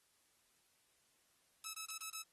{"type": "tone bursts", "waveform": "5% pulse", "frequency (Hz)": 1300, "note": "E6", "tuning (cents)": -24, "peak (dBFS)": -33, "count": 5, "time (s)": [1.64, 2.223], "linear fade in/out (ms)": 5, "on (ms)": 95, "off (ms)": 27, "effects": ["white hiss -75 dBFS RMS until 2.32 s", "AAC 32 kbps"]}